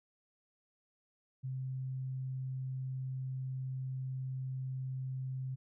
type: tone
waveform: sine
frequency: 130.81 Hz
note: C3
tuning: in tune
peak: -36 dBFS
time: 1.43-5.56 s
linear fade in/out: 20 ms
effects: none